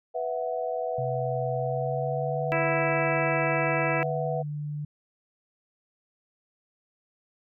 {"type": "chord", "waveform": "sine", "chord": "B suspended fourth", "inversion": "none", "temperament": "equal", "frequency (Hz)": [493.9, 659.3, 740], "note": ["B4", "E5", "F#5"], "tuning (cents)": [0, 0, 0], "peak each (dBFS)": [-31, -31, -33], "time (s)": [0.14, 4.43], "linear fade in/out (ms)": 20}
{"type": "tone with pitch glide", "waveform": "sine", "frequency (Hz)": [130.5, 148.18], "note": ["C3", "D3"], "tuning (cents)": [-4, 16], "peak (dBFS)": -30, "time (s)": [0.98, 4.85], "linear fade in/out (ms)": 5, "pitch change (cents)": 220, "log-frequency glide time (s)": [1.55, 2.57]}
{"type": "harmonic tone", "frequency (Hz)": 329.6, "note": "E4", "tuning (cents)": 0, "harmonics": [1, 2, 3, 4, 5, 6, 7, 8], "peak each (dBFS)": [-34, -34, -34, -34, -34, -34, -34, -34], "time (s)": [2.52, 4.03], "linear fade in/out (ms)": 0}
{"effects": []}